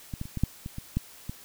clicks, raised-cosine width 5 ms, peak -21 / -20 / -28 / -19 / -10 / -23 / -23 / -13 / -21 dBFS, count 9, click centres 0.138 / 0.214 / 0.255 / 0.373 / 0.436 / 0.661 / 0.784 / 0.97 / 1.295 s, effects white hiss -50 dBFS RMS until 1.44 s

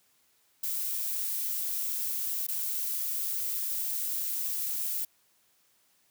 violet noise with dropouts, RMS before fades -32 dBFS, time 0.63-5.05 s, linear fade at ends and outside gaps 5 ms, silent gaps 2.468-2.484 s, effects white hiss -68 dBFS RMS until 6.1 s + high-pass 60 Hz 12 dB/octave

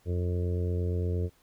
harmonic tone, 88.6 Hz, F2, 25 cents sharp, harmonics 1 / 2 / 3 / 4 / 5 / 6 / 7, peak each -27 / -38 / -43 / -39 / -37 / -46 / -50 dBFS, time 0.05-1.3 s, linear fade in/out 50 ms, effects pink hiss -65 dBFS RMS until 1.42 s

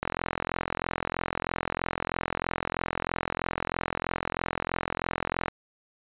click train, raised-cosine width 0.5 ms, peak -12 dBFS, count 236, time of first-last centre 0.03-5.482 s, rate 43.1 Hz, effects resampled to 8000 Hz

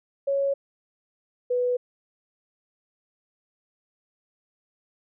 sine tone pair in turn, 554.4 / 493.9 Hz, C#5 / B4, 0 / 0 cents, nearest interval major second, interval 200 cents, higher first, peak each -21 dBFS, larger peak neither, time 0.27-0.54 / 1.5-1.77 s, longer neither, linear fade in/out 10 ms, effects none

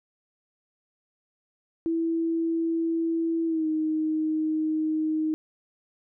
sine tone with pitch glide, 329.6 to 312.5 Hz, E4 to D#4, 0 to +8 cents, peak -23 dBFS, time 1.86-5.34 s, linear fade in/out 0 ms, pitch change -92 cents, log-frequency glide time 3.46-3.67 s, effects none

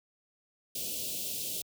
white band-stop noise, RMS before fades -36 dBFS, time 0.75-1.62 s, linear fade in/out 5 ms, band 630 to 2700 Hz, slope 48 dB/octave, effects high-pass 80 Hz 12 dB/octave

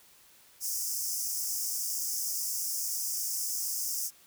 pink high-pass noise, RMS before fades -33 dBFS, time 0.6-4.11 s, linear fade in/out 50 ms, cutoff 5100 Hz, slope 96 dB/octave, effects white hiss -59 dBFS RMS until 4.26 s

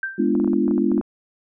sine tone with exponential decay, 1568 Hz, G6, in tune, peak -20 dBFS, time 0.03-0.32 s, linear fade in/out 2 ms, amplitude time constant 61 ms
sine chord, G# diminished seventh, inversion none, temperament equal with one note detuned, 207.7 / 246.9 / 293.7 / 343.4 Hz, G#3 / B3 / D4 / F4, 0 / 0 / 0 / -29 cents, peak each -22 dBFS, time 0.18-1.01 s, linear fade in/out 10 ms
clicks, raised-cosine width 1 ms, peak -21 dBFS, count 11, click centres 0.352 / 0.4 / 0.445 / 0.477 / 0.533 / 0.68 / 0.711 / 0.78 / 0.917 / 0.979 / 1.012 s
effects none

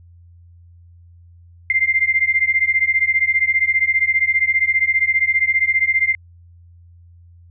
sine beating tone pair, 2088 / 2103 Hz, C7 / C7, -4 / +8 cents, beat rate 15 Hz, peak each -17 dBFS, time 1.7-6.15 s, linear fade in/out 2 ms, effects added 86 Hz sine -43 dBFS peak until 7.5 s

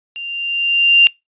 sine tone with level ramp, 2785 Hz, F7, 5 cents flat, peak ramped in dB -25 to -4 dBFS, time 0.16-1.07 s, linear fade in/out 0 ms, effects noise-tail reverb RT60 0.2 s tail -26 dB re dry + resampled to 8000 Hz

